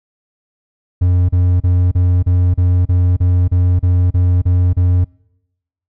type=tone bursts; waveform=triangle; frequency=89.5 Hz; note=F2; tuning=43 cents sharp; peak=-7 dBFS; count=13; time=1.01-5.046 s; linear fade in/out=10 ms; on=280 ms; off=33 ms; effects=noise-tail reverb RT60 0.9 s tail -25 dB re dry